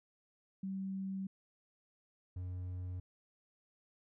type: tone pair in turn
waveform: sine / triangle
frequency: 192.3 / 90.75 Hz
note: G3 / F#2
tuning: -33 / -33 cents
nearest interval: octave + minor second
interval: 1300 cents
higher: first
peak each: -37 / -37 dBFS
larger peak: neither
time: 0.63-1.27 / 2.36-3 s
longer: neither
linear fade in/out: 5 ms
effects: none